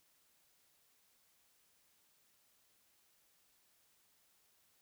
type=silence; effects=white hiss -73 dBFS RMS until 4.81 s